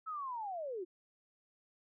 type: linear sweep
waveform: sine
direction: down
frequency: 1317 to 336.1 Hz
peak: -38 dBFS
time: 0.06-0.85 s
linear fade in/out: 20 ms
effects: none